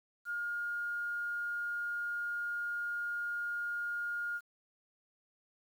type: tone with quantisation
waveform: sine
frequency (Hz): 1420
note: F6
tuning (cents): +28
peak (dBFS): -34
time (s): 0.25-4.41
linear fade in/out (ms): 50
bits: 10
effects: none